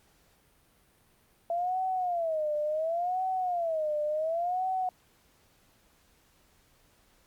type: tone with vibrato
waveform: sine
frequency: 671 Hz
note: E5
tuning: 31 cents sharp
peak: -27 dBFS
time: 1.5-4.89 s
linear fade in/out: 2 ms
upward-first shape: sine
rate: 0.7 Hz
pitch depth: 200 cents each way
effects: pink hiss -65 dBFS RMS until 7.26 s + Opus 48 kbps